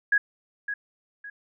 sine tone with echo, 1661.2 Hz, G#6, in tune, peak -17 dBFS, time 0.12-0.18 s, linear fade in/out 5 ms, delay 560 ms, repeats 2, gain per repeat -10 dB, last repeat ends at 1.3 s, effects none

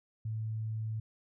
sine tone, 110 Hz, A2, in tune, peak -33 dBFS, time 0.25-1 s, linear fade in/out 5 ms, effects none

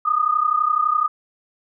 sine tone pair together, 1212.6 / 1244.5 Hz, D#6 / D#6, -45 / 0 cents, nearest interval unison, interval 45 cents, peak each -19 dBFS, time 0.05-1.08 s, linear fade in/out 10 ms, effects none

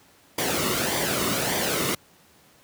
pink noise with flanger, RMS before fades -25 dBFS, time 0.38-1.95 s, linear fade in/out 5 ms, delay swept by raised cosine 0.74 to 1.25 ms, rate 1.7 Hz, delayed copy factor -0.55, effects pink hiss -56 dBFS RMS until 2.63 s + high-pass 100 Hz 12 dB/octave

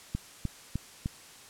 click train, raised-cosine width 5 ms, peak -18 dBFS, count 4, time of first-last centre 0.15-1.059 s, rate 3.3 Hz, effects white hiss -51 dBFS RMS until 1.49 s + low-pass 10000 Hz 12 dB/octave

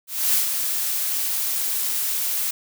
blue noise with ADSR envelope, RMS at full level -18 dBFS, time 0.07-2.51 s, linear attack 270 ms, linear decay 120 ms, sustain -6 dB, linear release 7 ms, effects none

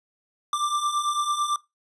square beating tone pair, 1174.7 / 1183.7 Hz, D6 / D6, 0 / +13 cents, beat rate 9 Hz, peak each -30 / -25 dBFS, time 0.53-1.56 s, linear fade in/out 2 ms, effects noise-tail reverb RT60 0.2 s tail -19 dB re dry + resampled to 24000 Hz

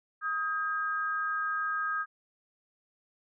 sine tone pair together, 1257 / 1610.5 Hz, D#6 / G6, +17 / +46 cents, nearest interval major third, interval 429 cents, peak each -31 / -32 dBFS, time 0.21-2.06 s, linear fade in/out 50 ms, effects none

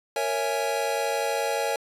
square chord, A# half-diminished seventh, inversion none, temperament equal with one note detuned, 462.9 / 554.4 / 659.3 / 830.6 Hz, A#4 / C#5 / E5 / G#5, -12 / 0 / 0 / 0 cents, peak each -31 / -30 / -33 / -30 dBFS, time 0.16-1.76 s, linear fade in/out 2 ms, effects resampled to 32000 Hz

